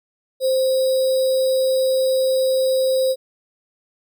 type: tone with sample-and-hold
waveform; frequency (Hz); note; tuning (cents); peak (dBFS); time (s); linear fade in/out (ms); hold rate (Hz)
sine; 523.3; C5; 0; -15; 0.4-3.16; 50; 4410
effects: none